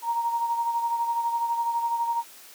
sine beating tone pair, 932.3 / 944.3 Hz, A#5 / A#5, 0 / +22 cents, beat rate 12 Hz, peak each -24 / -33 dBFS, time 0.02-2.24 s, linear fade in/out 50 ms, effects white hiss -48 dBFS RMS until 2.54 s + high-pass 300 Hz 12 dB/octave

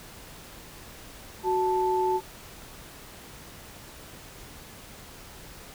sine tone pair together, 370.8 / 880 Hz, F#4 / A5, +4 / 0 cents, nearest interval octave + minor third, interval 1496 cents, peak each -25 dBFS, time 1.43-2.21 s, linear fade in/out 50 ms, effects pink hiss -46 dBFS RMS until 5.74 s

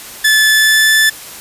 sawtooth tone with pitch glide, 1737 to 1750.1 Hz, A6 to A6, -23 to -10 cents, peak -4 dBFS, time 0.24-1.1 s, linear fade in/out 10 ms, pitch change +13 cents, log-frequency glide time 0.47-0.91 s, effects white hiss -31 dBFS RMS until 1.4 s + resampled to 32000 Hz

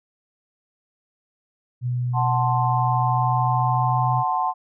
sine tone with pitch glide, 123.5 to 126.02 Hz, B2 to B2, 0 to +35 cents, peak -21 dBFS, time 1.81-4.24 s, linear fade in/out 50 ms, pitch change +35 cents, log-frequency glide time 2.63-4.01 s
sine chord, F# diminished, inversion none, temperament equal, 740 / 880 / 1046.5 Hz, F#5 / A5 / C6, 0 / 0 / 0 cents, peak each -24 dBFS, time 2.13-4.54 s, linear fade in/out 50 ms
effects none

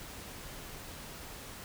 silence, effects pink hiss -46 dBFS RMS until 1.64 s

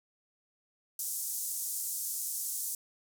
white band-pass noise, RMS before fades -36 dBFS, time 0.99-2.75 s, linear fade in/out 2 ms, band 6400 to 14000 Hz, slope 24 dB/octave, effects none

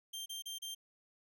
sawtooth tone bursts, 3165 Hz, G7, 16 cents sharp, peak -38 dBFS, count 4, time 0.13-0.749 s, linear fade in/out 10 ms, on 130 ms, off 33 ms, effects none

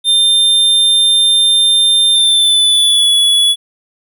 square tone with pitch glide, 3600 to 3398 Hz, A7 to G#7, +39 to +39 cents, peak -8 dBFS, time 0.04-3.56 s, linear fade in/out 50 ms, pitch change -100 cents, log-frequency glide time 2.13-3.12 s, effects none

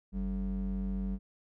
triangle ring-modulated tone, 120 Hz, B2, 49 cents flat, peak -26 dBFS, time 0.12-1.19 s, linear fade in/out 50 ms, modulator 72.2 Hz, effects none

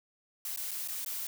blue noise with dropouts, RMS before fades -37 dBFS, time 0.45-1.27 s, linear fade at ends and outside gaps 2 ms, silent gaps 0.562-0.573 / 0.71-0.714 / 0.877-0.884 / 1.048-1.061 s, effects none

